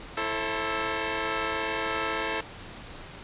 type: chord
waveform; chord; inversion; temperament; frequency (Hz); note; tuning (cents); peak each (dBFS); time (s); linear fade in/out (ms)
10% pulse; A minor; second; equal with one note detuned; 329.6 / 440 / 535.5; E4 / A4 / C5; 0 / 0 / +40; -25 / -22 / -25; 0.17-2.41; 5
effects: pink hiss -43 dBFS RMS until 3.23 s + resampled to 8000 Hz